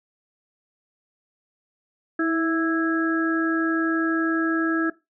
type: harmonic tone with a mistuned harmonic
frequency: 329.6 Hz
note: E4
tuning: in tune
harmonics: 1 / 2 / 4 / 5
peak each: -21 / -33 / -29 / -27 dBFS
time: 2.19-4.9 s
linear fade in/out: 5 ms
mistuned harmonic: 1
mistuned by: -25 cents
effects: noise-tail reverb RT60 0.2 s tail -17 dB re dry